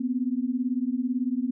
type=beating tone pair; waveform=sine; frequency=242.4 / 260.4 Hz; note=B3 / C4; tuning=-32 / -8 cents; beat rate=18 Hz; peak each=-27 dBFS; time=0-1.51 s; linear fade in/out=10 ms; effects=none